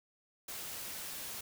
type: noise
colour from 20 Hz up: white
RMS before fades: -43 dBFS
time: 0.48-1.41 s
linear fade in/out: 5 ms
effects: none